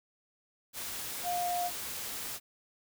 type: tone in noise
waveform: sine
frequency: 708 Hz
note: F5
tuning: 23 cents sharp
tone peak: -30 dBFS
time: 1.23-1.71 s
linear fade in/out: 50 ms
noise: white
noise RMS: -39 dBFS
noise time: 0.73-2.4 s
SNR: +6 dB
effects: none